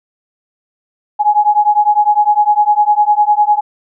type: beating tone pair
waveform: sine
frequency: 832 / 841.9 Hz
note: G#5 / G#5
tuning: +3 / +23 cents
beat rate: 9.9 Hz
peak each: -11 dBFS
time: 1.19-3.61 s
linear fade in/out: 20 ms
effects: none